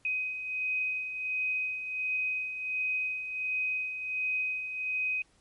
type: beating tone pair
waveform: sine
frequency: 2513 / 2514.4 Hz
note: D#7 / D#7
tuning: +17 / +18 cents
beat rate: 1.4 Hz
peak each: -38 / -30 dBFS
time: 0.05-5.22 s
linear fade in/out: 2 ms
effects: pink hiss -66 dBFS RMS until 5.4 s + MP3 48 kbps